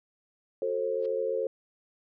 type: chord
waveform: sine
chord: F# diminished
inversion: none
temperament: just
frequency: 370 / 444 / 532.8 Hz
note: F#4 / A4 / C5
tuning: 0 / +16 / +31 cents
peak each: -36 / -30 / -30 dBFS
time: 0.62-1.47 s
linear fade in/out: 2 ms
type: noise with exponential growth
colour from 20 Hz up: white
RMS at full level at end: -47 dBFS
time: 0.97-1.06 s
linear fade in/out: 2 ms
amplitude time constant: 18 ms
effects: resampled to 11025 Hz